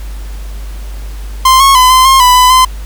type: tone with pitch steps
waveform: 45% pulse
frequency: 1044 / 1093 / 1013 / 1032 / 1066 / 994 / 1002 / 1029 Hz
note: C6 / C#6 / B5 / C6 / C6 / B5 / B5 / C6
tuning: -4 / -25 / +44 / -24 / +32 / +11 / +25 / -29 cents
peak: -3 dBFS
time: 1.45-2.65 s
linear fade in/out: 5 ms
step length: 150 ms
effects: added 50 Hz sine -20 dBFS peak until 2.85 s + pink hiss -36 dBFS RMS until 2.85 s